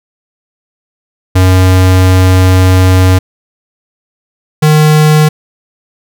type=tone pair in turn; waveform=square; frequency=92.8 / 153.18 Hz; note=F#2 / D#3; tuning=+6 / -27 cents; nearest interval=major sixth; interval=867 cents; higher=second; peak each=-4 dBFS; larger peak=neither; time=1.35-3.19 / 4.62-5.29 s; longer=first; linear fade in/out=10 ms; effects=none